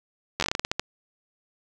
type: slowing click train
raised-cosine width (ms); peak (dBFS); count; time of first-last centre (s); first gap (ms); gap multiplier
0.2; -7; 12; 0.4-0.796; 11; 1.22
effects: none